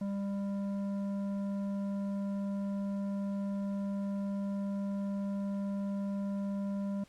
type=tone with tanh clipping; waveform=triangle; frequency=198.9 Hz; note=G3; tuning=25 cents sharp; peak=-34 dBFS; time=0.01-7.04 s; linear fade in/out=5 ms; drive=14 dB; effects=pink hiss -63 dBFS RMS until 7.08 s + low-pass 10000 Hz 12 dB/octave